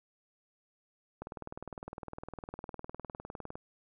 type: click train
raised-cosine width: 1 ms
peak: -27 dBFS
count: 47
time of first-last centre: 1.22-3.555 s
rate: 19.7 Hz
effects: none